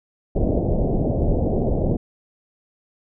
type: low-pass noise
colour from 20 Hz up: pink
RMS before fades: -20 dBFS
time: 0.35-1.97 s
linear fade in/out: 10 ms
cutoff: 680 Hz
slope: 48 dB/octave
effects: none